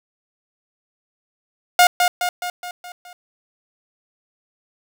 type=tone with echo; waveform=sawtooth; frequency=714 Hz; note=F5; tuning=38 cents sharp; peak=-5 dBFS; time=1.79-1.87 s; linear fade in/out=2 ms; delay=210 ms; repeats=6; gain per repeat=-5 dB; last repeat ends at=3.13 s; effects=none